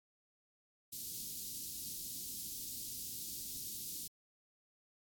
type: band-stop noise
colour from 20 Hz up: white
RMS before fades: -44 dBFS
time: 0.92-4.08 s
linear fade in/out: 10 ms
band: 310 to 4000 Hz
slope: 24 dB/octave
effects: AAC 64 kbps